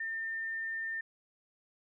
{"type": "tone", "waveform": "sine", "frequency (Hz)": 1805, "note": "A6", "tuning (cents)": 44, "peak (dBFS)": -34, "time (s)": [0, 1.01], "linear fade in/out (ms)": 5, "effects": []}